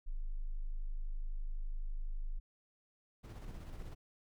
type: tone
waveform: sine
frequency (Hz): 25.96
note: G#0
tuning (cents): 0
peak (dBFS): -35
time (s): 0.06-2.4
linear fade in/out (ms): 20
type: noise with tremolo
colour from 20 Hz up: brown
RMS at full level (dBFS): -45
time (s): 3.23-3.95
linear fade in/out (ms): 20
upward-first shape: square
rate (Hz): 16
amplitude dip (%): 35
effects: none